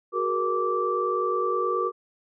sine tone cluster, 372.1 / 421.3 / 471 / 1167 Hz, F#4 / G#4 / A#4 / D6, +10 / +25 / +18 / -11 cents, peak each -28 / -34 / -28 / -26 dBFS, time 0.12-1.92 s, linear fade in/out 50 ms, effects none

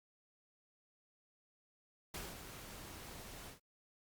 pink noise with ADSR envelope, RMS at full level -44 dBFS, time 2.14-3.6 s, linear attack 4 ms, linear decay 200 ms, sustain -7 dB, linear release 120 ms, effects Opus 48 kbps

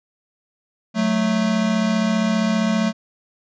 square tone pair together, 184.88 / 220 Hz, F#3 / A3, -1 / 0 cents, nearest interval minor third, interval 301 cents, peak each -23 / -19 dBFS, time 0.94-2.93 s, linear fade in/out 50 ms, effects resampled to 16000 Hz

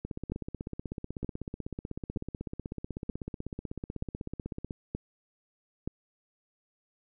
two click trains, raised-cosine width 3 ms, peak -20 / -23 dBFS, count 7 / 76, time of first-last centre 0.32-5.876 / 0.05-4.708 s, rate 1.08 / 16.1 Hz, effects none

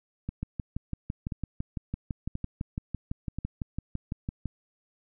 two click trains, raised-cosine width 5 ms, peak -20 / -19 dBFS, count 4 / 25, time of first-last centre 0.29-3.386 / 0.43-4.457 s, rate 0.969 / 5.96 Hz, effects none

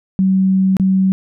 sine tone with dropouts, 190 Hz, F#3, 46 cents sharp, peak -10 dBFS, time 0.19-1.12 s, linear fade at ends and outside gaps 0 ms, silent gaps 0.768-0.798 s, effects none

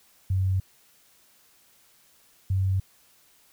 sine tone pair in turn, 94.5 / 95.38 Hz, F#2 / G2, +37 / -47 cents, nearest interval unison, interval 16 cents, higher second, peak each -21 dBFS, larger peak neither, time 0.3-0.6 / 2.5-2.8 s, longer neither, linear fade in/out 5 ms, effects white hiss -60 dBFS RMS until 3.52 s

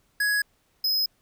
square tone pair in turn, 1672 / 5086 Hz, G#6 / D#8, +11 / +37 cents, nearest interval octave + perfect fifth, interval 1926 cents, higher second, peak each -22 dBFS, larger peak neither, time 0.2-0.42 / 0.84-1.06 s, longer neither, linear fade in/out 5 ms, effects pink hiss -67 dBFS RMS until 1.21 s

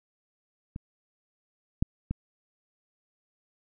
clicks, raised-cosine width 5 ms, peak -24 / -11 / -17 dBFS, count 3, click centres 0.761 / 1.825 / 2.11 s, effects none

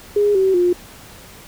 sine tone with pitch steps, 411.8 / 382 / 354.4 Hz, G#4 / G4 / F4, -15 / -45 / +25 cents, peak -12 dBFS, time 0.16-0.73 s, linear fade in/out 5 ms, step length 190 ms, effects pink hiss -41 dBFS RMS until 1.47 s

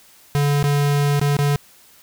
square tone with dropouts, 143.8 Hz, D3, 36 cents flat, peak -16 dBFS, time 0.35-1.56 s, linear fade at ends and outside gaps 0 ms, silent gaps 0.628-0.64 / 1.195-1.214 / 1.367-1.389 s, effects white hiss -50 dBFS RMS until 2.02 s

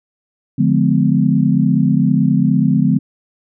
sine chord, D diminished seventh, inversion none, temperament just, 146.83 / 176.2 / 211.4 / 253.7 Hz, D3 / F3 / Ab3 / Cb4, 0 / +16 / +31 / +47 cents, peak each -16 dBFS, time 0.58-2.99 s, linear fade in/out 10 ms, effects none

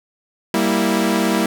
sawtooth chord, E diminished, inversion first, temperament equal with one note detuned, 196 / 233.1 / 328.3 Hz, G3 / Bb3 / E4, 0 / 0 / -7 cents, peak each -16 dBFS, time 0.54-1.46 s, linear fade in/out 2 ms, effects none

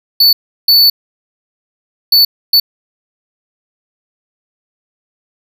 square tone bursts at uneven times, 4478 Hz, C#8, 17 cents sharp, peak -5 dBFS, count 4, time 0.2-0.33 / 0.68-0.9 / 2.12-2.25 / 2.53-2.6 s, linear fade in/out 5 ms, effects none

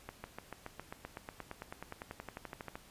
accelerating click train, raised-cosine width 0.5 ms, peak -27 dBFS, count 26, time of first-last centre 0.09-2.755 s, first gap 150 ms, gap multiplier 0.97, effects pink hiss -59 dBFS RMS until 2.9 s + resampled to 32000 Hz

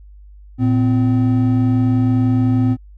triangle tone pair together, 114.2 / 256.4 Hz, A#2 / C4, -35 / -35 cents, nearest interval octave + major second, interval 1400 cents, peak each -13 dBFS, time 0.58-2.77 s, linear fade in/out 50 ms, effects added 50 Hz sine -38 dBFS peak until 2.97 s

